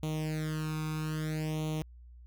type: tone with flanger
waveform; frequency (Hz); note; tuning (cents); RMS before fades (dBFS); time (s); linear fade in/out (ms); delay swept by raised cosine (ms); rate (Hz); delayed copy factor
sawtooth; 155.56; D#3; 0; -34; 0.03-1.82; 0; 0.3 to 0.81; 0.61; +0.9
effects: added 60 Hz sine -49 dBFS peak until 2.26 s